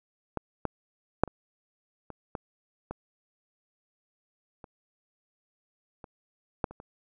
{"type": "clicks", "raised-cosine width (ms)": 1, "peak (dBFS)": [-16, -14, -6, -27, -26, -19, -21, -30, -29, -12, -30, -30], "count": 12, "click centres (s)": [0.373, 0.653, 1.236, 1.277, 2.103, 2.352, 2.91, 4.642, 6.042, 6.642, 6.71, 6.801], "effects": []}